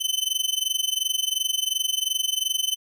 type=tone with amplitude modulation; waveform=sawtooth; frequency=3048 Hz; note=G7; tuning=49 cents flat; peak=-16 dBFS; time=0-2.76 s; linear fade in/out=20 ms; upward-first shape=sine; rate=22.8 Hz; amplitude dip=90%; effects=none